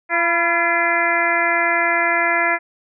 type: harmonic tone with a mistuned harmonic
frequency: 341.3 Hz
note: F4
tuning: 40 cents flat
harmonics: 1 / 2 / 3 / 4 / 5 / 6 / 7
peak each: -28 / -22 / -24 / -24 / -21 / -20 / -26 dBFS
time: 0.09-2.59 s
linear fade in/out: 50 ms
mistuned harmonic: 3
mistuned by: -57 cents
effects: none